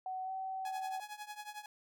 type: tone with pitch glide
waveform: sine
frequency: 750 to 762.2 Hz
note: F#5 to G5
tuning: +23 to -49 cents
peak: -37 dBFS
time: 0.06-1 s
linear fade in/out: 2 ms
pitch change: +28 cents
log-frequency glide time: 0.24-0.31 s
type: tone with tremolo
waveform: sawtooth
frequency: 839 Hz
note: G#5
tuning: 17 cents sharp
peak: -37 dBFS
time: 0.65-1.66 s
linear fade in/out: 2 ms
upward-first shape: triangle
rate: 11 Hz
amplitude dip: 90%
effects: none